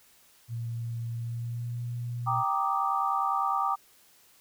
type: tone with pitch glide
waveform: sine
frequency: 116.54 to 120.16 Hz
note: A#2 to B2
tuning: 0 to -47 cents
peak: -31 dBFS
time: 0.48-2.44 s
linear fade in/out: 50 ms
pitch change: +53 cents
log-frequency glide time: 1.17-1.81 s
type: chord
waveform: sine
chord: Eb major seventh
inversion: first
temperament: equal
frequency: 784 / 932.3 / 1174.7 / 1244.5 Hz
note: G5 / Bb5 / D6 / Eb6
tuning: 0 / 0 / 0 / 0 cents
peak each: -30 / -33 / -28 / -33 dBFS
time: 2.26-3.76 s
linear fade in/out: 20 ms
effects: white hiss -60 dBFS RMS until 4.4 s